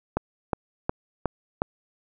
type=click train; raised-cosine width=1 ms; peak=-9 dBFS; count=5; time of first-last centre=0.17-1.619 s; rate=2.76 Hz; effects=none